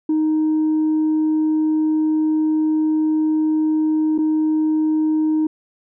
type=tone with dropouts; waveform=sine; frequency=311.1 Hz; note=D#4; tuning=in tune; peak=-13 dBFS; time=0.09-5.47 s; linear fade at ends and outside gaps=5 ms; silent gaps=4.18-4.186 s; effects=tanh soft clip ceiling -13 dBFS